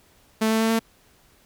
sawtooth tone with pitch steps, 220 / 221.9 / 223.8 / 225.8 Hz, A3 / A3 / A3 / A3, 0 / +15 / +30 / +45 cents, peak -15 dBFS, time 0.41-0.794 s, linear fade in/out 10 ms, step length 96 ms, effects pink hiss -58 dBFS RMS until 1.45 s

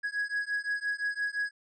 triangle beating tone pair, 1661.2 / 1667 Hz, G#6 / G#6, 0 / +6 cents, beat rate 5.8 Hz, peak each -31 dBFS, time 0.03-1.51 s, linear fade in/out 20 ms, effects resampled to 22050 Hz

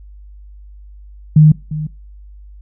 sine tone with echo, 153.6 Hz, D#3, 22 cents flat, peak -3 dBFS, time 1.36-1.52 s, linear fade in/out 5 ms, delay 350 ms, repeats 1, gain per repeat -15 dB, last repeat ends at 1.87 s, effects noise-tail reverb RT60 0.3 s tail -22 dB re dry + added 50 Hz sine -35 dBFS peak until 2.61 s

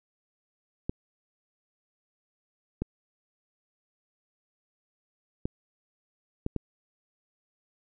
clicks, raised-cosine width 3 ms, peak -16 dBFS, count 5, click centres 0.895 / 2.82 / 5.455 / 6.464 / 6.563 s, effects none

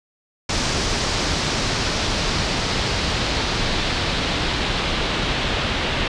pink noise with low-pass filter sweep, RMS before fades -22 dBFS, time 0.49-6.08 s, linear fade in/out 5 ms, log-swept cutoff 5700 to 3400 Hz, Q 1.7, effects resampled to 22050 Hz

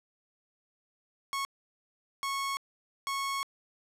sawtooth tone bursts at uneven times, 1100 Hz, C#6, 14 cents flat, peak -27 dBFS, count 3, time 1.33-1.45 / 2.23-2.57 / 3.07-3.43 s, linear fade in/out 0 ms, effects low-pass 12000 Hz 12 dB/octave

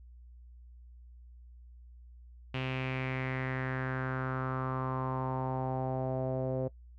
sawtooth tone with low-pass filter sweep, 130.4 Hz, C3, 5 cents flat, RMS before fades -34 dBFS, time 2.54-6.68 s, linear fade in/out 5 ms, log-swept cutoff 2800 to 550 Hz, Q 4.3, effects noise-tail reverb RT60 0.1 s tail -20 dB re dry + added 60 Hz sine -50 dBFS peak until 6.98 s

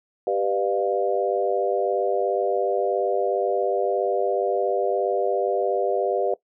sine chord, G dominant seventh, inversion none, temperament equal with one note detuned, 392 / 493.9 / 601.4 / 698.5 Hz, G4 / B4 / D5 / F5, 0 / 0 / +41 / 0 cents, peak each -25 / -25 / -26 / -27 dBFS, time 0.27-6.34 s, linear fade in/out 2 ms, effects noise-tail reverb RT60 0.1 s tail -19 dB re dry

